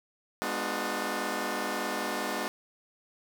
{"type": "chord", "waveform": "10% pulse", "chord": "G# diminished seventh", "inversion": "none", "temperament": "just", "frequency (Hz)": [207.7, 249.2, 299, 358.8], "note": ["G#3", "B3", "D4", "F4"], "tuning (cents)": [0, 16, 31, 47], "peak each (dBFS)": -28, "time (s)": [0.42, 2.48], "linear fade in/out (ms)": 0, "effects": []}